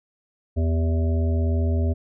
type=harmonic tone with a mistuned harmonic; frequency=82.41 Hz; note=E2; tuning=in tune; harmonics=1 / 3 / 5 / 7 / 8; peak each=-19 / -29 / -33 / -36 / -37 dBFS; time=0.56-1.94 s; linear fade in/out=20 ms; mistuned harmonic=5; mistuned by=-68 cents; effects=none